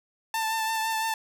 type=tone with vibrato; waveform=sawtooth; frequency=888 Hz; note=A5; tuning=16 cents sharp; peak=-22 dBFS; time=0.34-1.14 s; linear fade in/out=2 ms; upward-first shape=triangle; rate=5.9 Hz; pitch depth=25 cents each way; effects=none